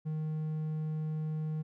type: tone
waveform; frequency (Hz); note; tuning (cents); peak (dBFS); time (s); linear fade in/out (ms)
triangle; 155.56; D#3; 0; -30; 0.05-1.63; 20
effects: none